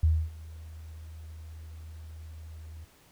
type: tone with ADSR envelope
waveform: sine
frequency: 79.4 Hz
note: D#2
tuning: 36 cents sharp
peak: -18 dBFS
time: 0.03-2.85 s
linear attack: 6 ms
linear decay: 260 ms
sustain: -23 dB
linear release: 11 ms
effects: pink hiss -60 dBFS RMS until 3.11 s